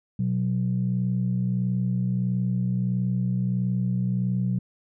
sine tone pair together, 123.47 / 185 Hz, B2 / F#3, 0 / 0 cents, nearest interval perfect fifth, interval 700 cents, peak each -24 dBFS, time 0.19-4.59 s, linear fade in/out 5 ms, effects tanh soft clip ceiling -15 dBFS

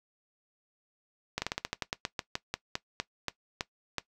slowing click train, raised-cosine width 0.2 ms, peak -13 dBFS, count 18, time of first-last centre 1.38-3.983 s, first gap 40 ms, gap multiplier 1.15, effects noise-tail reverb RT60 0.1 s tail -18 dB re dry

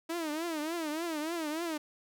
sawtooth tone with vibrato, 320 Hz, D#4, 49 cents sharp, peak -29 dBFS, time 0.09-1.78 s, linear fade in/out 10 ms, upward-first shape triangle, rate 3.4 Hz, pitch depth 160 cents each way, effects none

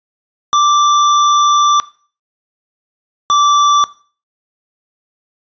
square tone pair in turn, 1174.7 / 1166.6 Hz, D6 / D6, 0 / -12 cents, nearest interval unison, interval 12 cents, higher first, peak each -9 dBFS, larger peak neither, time 0.53-1.8 / 3.3-3.84 s, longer first, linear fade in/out 0 ms, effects noise-tail reverb RT60 0.4 s tail -18 dB re dry + resampled to 16000 Hz

